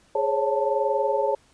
sine tone cluster, 417.3 / 540 / 561 / 884 Hz, G#4 / C#5 / C#5 / A5, +8 / -45 / +21 / +8 cents, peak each -26 dBFS, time 0.15-1.35 s, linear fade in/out 5 ms, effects pink hiss -59 dBFS RMS until 1.53 s + resampled to 22050 Hz

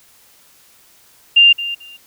sine tone with echo, 2794 Hz, F7, in tune, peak -5 dBFS, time 1.36-1.53 s, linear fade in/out 10 ms, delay 220 ms, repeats 2, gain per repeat -15 dB, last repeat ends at 1.97 s, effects white hiss -50 dBFS RMS until 2.06 s

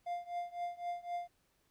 triangle tone with tremolo, 700 Hz, F5, 4 cents sharp, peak -32 dBFS, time 0.06-1.28 s, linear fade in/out 10 ms, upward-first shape triangle, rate 3.9 Hz, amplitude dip 95%, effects pink hiss -75 dBFS RMS until 1.7 s

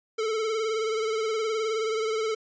square tone with vibrato, 440 Hz, A4, in tune, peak -26 dBFS, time 0.18-2.35 s, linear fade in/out 10 ms, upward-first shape sine, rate 19 Hz, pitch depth 47 cents each way, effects resampled to 16000 Hz

